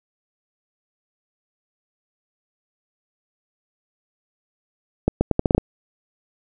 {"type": "accelerating click train", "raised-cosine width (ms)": 2, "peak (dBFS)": -3, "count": 8, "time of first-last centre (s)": [5.08, 5.58], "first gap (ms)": 130, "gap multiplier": 0.79, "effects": []}